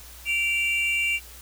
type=tone pair together; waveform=triangle; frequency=2331 / 2772 Hz; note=D7 / F7; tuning=-14 / -14 cents; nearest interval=minor third; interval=300 cents; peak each=-23 dBFS; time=0.25-1.2 s; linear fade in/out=50 ms; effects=added 60 Hz sine -46 dBFS peak until 1.41 s + white hiss -46 dBFS RMS until 1.41 s